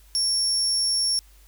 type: tone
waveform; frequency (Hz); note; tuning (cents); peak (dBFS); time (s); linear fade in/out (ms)
35% pulse; 5490; F8; -31; -18; 0.15-1.19; 0
effects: added 50 Hz sine -50 dBFS peak until 1.47 s + white hiss -58 dBFS RMS until 1.47 s